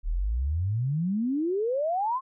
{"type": "exponential sweep", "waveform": "sine", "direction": "up", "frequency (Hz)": [35.7, 1089], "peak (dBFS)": -24, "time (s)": [0.03, 2.21], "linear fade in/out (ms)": 50, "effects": []}